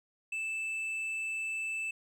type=tone with hard clipping; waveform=triangle; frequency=2637 Hz; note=E7; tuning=in tune; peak=-34 dBFS; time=0.32-1.91 s; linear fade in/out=5 ms; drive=7 dB; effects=none